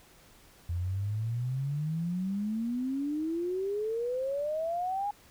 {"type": "exponential sweep", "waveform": "sine", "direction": "up", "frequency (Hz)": [84, 832], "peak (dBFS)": -29, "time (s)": [0.69, 5.11], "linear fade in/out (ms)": 5, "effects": ["pink hiss -58 dBFS RMS until 5.3 s"]}